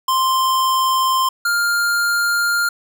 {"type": "tone pair in turn", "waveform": "square", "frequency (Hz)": [1046.5, 1403.4], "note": ["C6", "F6"], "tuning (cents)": [0, 8], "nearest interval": "perfect fourth", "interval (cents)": 508, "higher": "second", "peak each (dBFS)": [-15, -16], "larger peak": "first", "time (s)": [[0.08, 1.29], [1.45, 2.69]], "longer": "second", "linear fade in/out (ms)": 5, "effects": []}